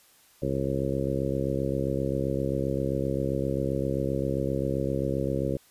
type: harmonic tone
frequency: 67.6 Hz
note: C#2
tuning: 43 cents flat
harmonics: 1 / 2 / 3 / 4 / 5 / 6 / 7 / 8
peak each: -36 / -31 / -34 / -34 / -33 / -35 / -34 / -33 dBFS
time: 0.42-5.57 s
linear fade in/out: 5 ms
effects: white hiss -59 dBFS RMS until 5.7 s + resampled to 32000 Hz